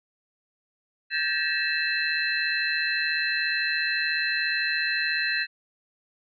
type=tone cluster; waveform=sine; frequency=1587 / 1741 / 1898 / 2631 / 4089 Hz; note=G6 / A6 / A#6 / E7 / C8; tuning=+21 / -19 / +31 / -4 / -41 cents; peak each=-30 dBFS; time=1.1-5.47 s; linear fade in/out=50 ms; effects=none